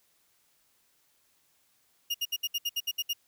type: tone bursts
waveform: 35% pulse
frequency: 2842 Hz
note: F7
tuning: 30 cents sharp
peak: -26 dBFS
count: 10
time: 2.1-3.134 s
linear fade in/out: 10 ms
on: 44 ms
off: 66 ms
effects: white hiss -69 dBFS RMS until 3.27 s